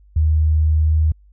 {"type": "tone with pitch glide", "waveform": "sine", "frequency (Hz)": [77.78, 78.28], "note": ["D#2", "D#2"], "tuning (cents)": [0, 11], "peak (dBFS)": -12, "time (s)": [0.16, 1.12], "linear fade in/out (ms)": 5, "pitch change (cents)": 11, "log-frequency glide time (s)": [0.85, 0.92], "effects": ["added 50 Hz sine -46 dBFS peak until 1.32 s"]}